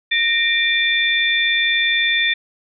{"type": "tone cluster", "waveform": "sine", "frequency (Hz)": [1848, 2365, 3541], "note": ["A#6", "D7", "A7"], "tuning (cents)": [-16, 12, 10], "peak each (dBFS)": -19, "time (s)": [0.11, 2.34], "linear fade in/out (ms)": 10, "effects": []}